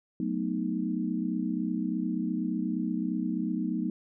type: chord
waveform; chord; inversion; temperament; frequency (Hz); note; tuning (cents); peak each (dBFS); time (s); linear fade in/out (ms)
sine; B dominant seventh; second; equal with one note detuned; 185 / 220 / 248.4 / 311.1; F#3 / A3 / B3 / D#4; 0 / 0 / +10 / 0; -33; 0.2-3.9; 2
effects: none